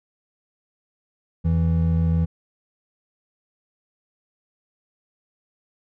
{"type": "tone pair together", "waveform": "triangle", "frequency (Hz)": [84.04, 164.81], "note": ["E2", "E3"], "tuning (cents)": [34, 0], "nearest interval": "octave", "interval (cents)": 1166, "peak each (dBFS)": -18, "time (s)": [1.44, 2.26], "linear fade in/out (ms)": 20, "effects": []}